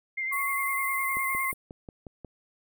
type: tone with vibrato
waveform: sine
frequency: 2094 Hz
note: C7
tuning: 1 cent sharp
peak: -28 dBFS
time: 0.17-1.52 s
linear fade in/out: 10 ms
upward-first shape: triangle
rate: 9.8 Hz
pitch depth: 36 cents each way
type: tone with pitch glide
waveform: sine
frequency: 1107 to 1078 Hz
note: C#6 to C#6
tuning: -3 to -49 cents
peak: -30 dBFS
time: 0.31-1.52 s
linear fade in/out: 20 ms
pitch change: -46 cents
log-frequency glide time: 0.47-1.4 s
type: high-pass noise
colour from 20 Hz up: pink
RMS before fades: -38 dBFS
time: 0.32-1.54 s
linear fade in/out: 10 ms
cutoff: 8500 Hz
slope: 96 dB/octave
type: click train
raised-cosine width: 2 ms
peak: -28 dBFS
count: 7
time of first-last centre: 1.17-2.247 s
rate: 5.57 Hz
effects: none